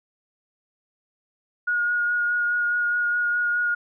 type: tone with vibrato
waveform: sine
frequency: 1439 Hz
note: F#6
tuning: 49 cents flat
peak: -20 dBFS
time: 1.67-3.75 s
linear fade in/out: 10 ms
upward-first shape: sine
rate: 4.8 Hz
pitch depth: 14 cents each way
effects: none